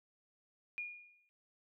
sine tone with exponential decay, 2432 Hz, D#7, 40 cents flat, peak -36 dBFS, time 0.78-1.29 s, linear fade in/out 0 ms, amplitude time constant 110 ms, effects none

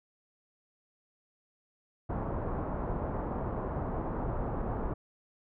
pink low-pass noise, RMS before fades -34 dBFS, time 2.09-4.94 s, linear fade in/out 10 ms, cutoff 1100 Hz, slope 24 dB/octave, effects none

